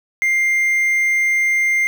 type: tone with quantisation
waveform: triangle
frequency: 2100 Hz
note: C7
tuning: 6 cents sharp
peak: -12 dBFS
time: 0.22-1.87 s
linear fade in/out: 0 ms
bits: 6
effects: none